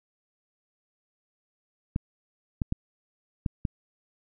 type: clicks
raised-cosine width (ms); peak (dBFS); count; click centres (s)
5; -14; 5; 1.961 / 2.618 / 2.724 / 3.462 / 3.652
effects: none